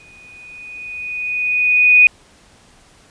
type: tone with exponential growth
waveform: sine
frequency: 2479 Hz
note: D#7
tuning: 7 cents flat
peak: -4 dBFS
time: 0-2.07 s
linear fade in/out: 1 ms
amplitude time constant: 450 ms
effects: pink hiss -49 dBFS RMS until 3.1 s + resampled to 22050 Hz

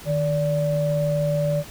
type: tone pair together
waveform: sine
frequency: 153.5 / 580.3 Hz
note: D#3 / D5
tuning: -23 / -21 cents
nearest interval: octave + major seventh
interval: 2302 cents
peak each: -22 dBFS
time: 0.05-1.64 s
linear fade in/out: 50 ms
effects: pink hiss -41 dBFS RMS until 1.7 s

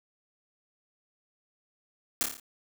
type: noise with echo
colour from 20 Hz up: white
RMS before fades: -26 dBFS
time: 2.21-2.23 s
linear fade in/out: 0 ms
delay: 28 ms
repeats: 6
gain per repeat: -4 dB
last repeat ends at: 2.398 s
effects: none

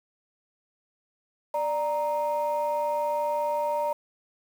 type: tone pair together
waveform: sine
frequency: 591 / 932.2 Hz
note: D5 / A#5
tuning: +11 / 0 cents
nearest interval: minor sixth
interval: 789 cents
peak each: -26 dBFS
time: 1.54-3.93 s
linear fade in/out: 5 ms
effects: tanh soft clip ceiling -19 dBFS + 8-bit

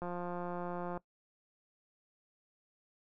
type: click train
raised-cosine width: 1 ms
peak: -27 dBFS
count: 169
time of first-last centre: 0.02-0.975 s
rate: 176 Hz
effects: noise-tail reverb RT60 0.1 s tail -20 dB re dry

